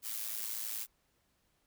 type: noise with amplitude modulation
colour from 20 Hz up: blue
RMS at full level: -36 dBFS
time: 0.02-0.87 s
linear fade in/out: 50 ms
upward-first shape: sine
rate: 110 Hz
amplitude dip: 70%
effects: pink hiss -75 dBFS RMS until 1.66 s